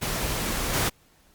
pink noise with level steps, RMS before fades -28 / -24 dBFS, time 0.01-0.9 s, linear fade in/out 20 ms, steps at 0.73 s, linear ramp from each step 10 ms, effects pink hiss -60 dBFS RMS until 1.34 s + Opus 48 kbps

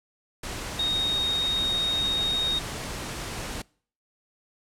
sine tone in noise, 3729 Hz, A#7, in tune, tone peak -23 dBFS, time 0.79-2.59 s, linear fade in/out 5 ms, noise pink, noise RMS -34 dBFS, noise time 0.43-3.62 s, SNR +8 dB, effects noise-tail reverb RT60 0.5 s tail -25 dB re dry + low-pass 10000 Hz 12 dB/octave

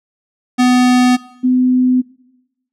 square / sine tone pair in turn, 249.6 / 253.2 Hz, B3 / B3, +19 / +43 cents, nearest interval unison, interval 24 cents, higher second, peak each -9 dBFS, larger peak neither, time 0.58-1.17 / 1.43-2.02 s, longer neither, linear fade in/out 20 ms, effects noise-tail reverb RT60 1.0 s tail -21 dB re dry + low-pass 8000 Hz 12 dB/octave

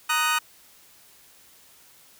25% pulse chord, D# minor, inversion second, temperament just, 933.4 / 1244.5 / 1493.4 Hz, A#5 / D#6 / F#6, +2 / 0 / +16 cents, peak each -24 / -20 / -23 dBFS, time 0.09-0.39 s, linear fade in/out 10 ms, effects white hiss -54 dBFS RMS until 2.19 s

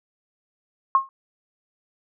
sine tone with exponential decay, 1076 Hz, C6, 48 cents sharp, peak -10 dBFS, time 0.95-1.09 s, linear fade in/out 1 ms, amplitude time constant 30 ms, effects none

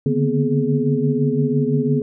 sine tone cluster, 142.6 / 148.5 / 237 / 254.2 / 421.2 Hz, C#3 / D3 / A#3 / C4 / G#4, +49 / +20 / +29 / -50 / +24 cents, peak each -22 dBFS, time 0.06-2.02 s, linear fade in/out 2 ms, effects none

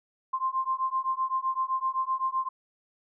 sine beating tone pair, 1046.5 / 1054.3 Hz, C6 / C6, 0 / +13 cents, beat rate 7.8 Hz, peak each -29 dBFS, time 0.33-2.49 s, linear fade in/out 10 ms, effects none

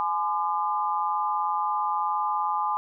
sine tone cluster, 843 / 1022 / 1199 Hz, G#5 / C6 / D6, +26 / -41 / +36 cents, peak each -27 / -28 / -29 dBFS, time 0-2.77 s, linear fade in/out 0 ms, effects none

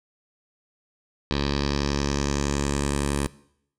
10% pulse tone with low-pass filter sweep, 70.8 Hz, C#2, 37 cents sharp, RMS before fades -25 dBFS, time 1.31-3.27 s, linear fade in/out 0 ms, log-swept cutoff 4200 to 9700 Hz, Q 3.3, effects noise-tail reverb RT60 0.7 s tail -20 dB re dry

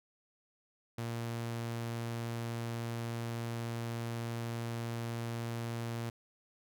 sawtooth tone, 116.54 Hz, A#2, in tune, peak -32 dBFS, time 0.98-6.1 s, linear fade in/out 5 ms, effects none

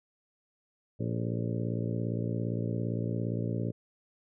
harmonic tone with a mistuned harmonic, 57.5 Hz, A#1, 23 cents flat, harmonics 2 / 3 / 4 / 5 / 6 / 7 / 8 / 9 / 10, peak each -32 / -36 / -38 / -40 / -42 / -43 / -44 / -45 / -46 dBFS, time 0.99-3.72 s, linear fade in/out 20 ms, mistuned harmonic 8, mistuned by -71 cents, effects none

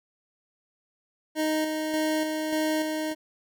25% pulse tone with tremolo, 311.1 Hz, D#4, in tune, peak -20 dBFS, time 1.35-3.15 s, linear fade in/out 50 ms, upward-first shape square, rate 1.7 Hz, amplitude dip 35%, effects none

